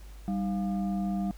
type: tone with frequency modulation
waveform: sine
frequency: 196 Hz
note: G3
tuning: in tune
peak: -27 dBFS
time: 0.28-1.31 s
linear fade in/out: 0 ms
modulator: 506 Hz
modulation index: 0.57
effects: added 50 Hz sine -43 dBFS peak until 1.37 s + pink hiss -57 dBFS RMS until 1.37 s